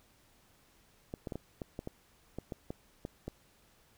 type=clicks; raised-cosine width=2 ms; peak=-25 dBFS; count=12; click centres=1.139 / 1.272 / 1.322 / 1.356 / 1.618 / 1.791 / 1.874 / 2.386 / 2.522 / 2.705 / 3.051 / 3.28 s; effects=pink hiss -66 dBFS RMS until 3.97 s